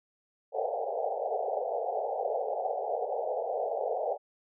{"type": "band-pass noise", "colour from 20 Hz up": "white", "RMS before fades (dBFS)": -32, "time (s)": [0.52, 4.18], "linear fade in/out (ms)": 50, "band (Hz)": [430, 800], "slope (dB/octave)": 96, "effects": []}